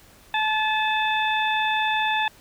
harmonic tone with a mistuned harmonic, 865 Hz, A5, 30 cents flat, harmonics 1 / 2 / 3 / 4, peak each -23 / -26 / -28 / -29 dBFS, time 0.34-2.28 s, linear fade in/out 2 ms, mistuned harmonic 4, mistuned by +41 cents, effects pink hiss -52 dBFS RMS until 2.4 s

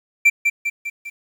triangle tone with echo, 2349 Hz, D7, in tune, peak -7 dBFS, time 0.25-0.3 s, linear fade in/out 10 ms, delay 200 ms, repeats 4, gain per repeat -5 dB, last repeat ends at 1.1 s, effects 8-bit

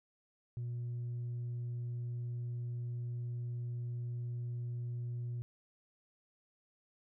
triangle tone with tanh clipping, 120.5 Hz, B2, 42 cents flat, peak -37 dBFS, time 0.57-5.42 s, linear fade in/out 0 ms, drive 6 dB, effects none

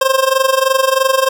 25% pulse tone with amplitude modulation, 530 Hz, C5, 22 cents sharp, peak -4 dBFS, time 0.01-1.29 s, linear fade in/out 5 ms, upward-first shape sine, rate 23.1 Hz, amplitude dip 80%, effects none

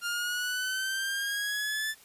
sawtooth exponential sweep, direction up, 1399 to 1760 Hz, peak -26 dBFS, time 0.01-1.95 s, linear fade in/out 50 ms, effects white hiss -56 dBFS RMS until 2.04 s + resampled to 32000 Hz

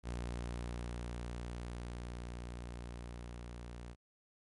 sawtooth tone with level ramp, 59.6 Hz, A#1, 39 cents sharp, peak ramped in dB -34 to -42 dBFS, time 0.03-3.96 s, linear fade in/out 50 ms, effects MP3 48 kbps

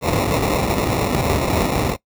pink noise with sample-and-hold, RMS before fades -18 dBFS, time 0.01-1.97 s, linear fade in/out 50 ms, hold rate 1575 Hz, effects noise-tail reverb RT60 0.1 s tail -20 dB re dry + high-pass 60 Hz 12 dB/octave

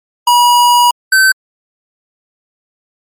square tone pair in turn, 967 / 1539.9 Hz, B5 / G6, -37 / -31 cents, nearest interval minor sixth, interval 806 cents, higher second, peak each -6 dBFS, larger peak neither, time 0.27-0.91 / 1.12-1.32 s, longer first, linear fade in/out 5 ms, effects MP3 64 kbps

